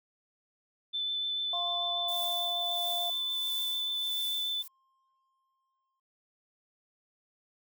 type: tone with vibrato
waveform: sine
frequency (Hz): 3520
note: A7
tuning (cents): 0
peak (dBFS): -30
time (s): 0.93-4.63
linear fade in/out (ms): 20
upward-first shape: sine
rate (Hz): 6.8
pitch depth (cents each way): 10
type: tone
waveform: sine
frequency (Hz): 698.5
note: F5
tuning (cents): 0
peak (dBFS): -35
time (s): 1.53-3.1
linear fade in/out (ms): 2
type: tone with exponential decay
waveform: triangle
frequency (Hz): 1061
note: C6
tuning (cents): +24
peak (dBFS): -38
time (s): 1.53-6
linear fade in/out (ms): 5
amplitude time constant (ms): 970
type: noise with tremolo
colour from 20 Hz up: violet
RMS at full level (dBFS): -39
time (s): 2.08-4.68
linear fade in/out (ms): 5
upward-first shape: triangle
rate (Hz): 1.5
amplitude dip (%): 75
effects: none